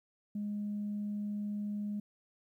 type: tone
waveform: sine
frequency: 207 Hz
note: G#3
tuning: 5 cents flat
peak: -33 dBFS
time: 0.35-2 s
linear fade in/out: 5 ms
effects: tanh soft clip ceiling -30 dBFS + 12-bit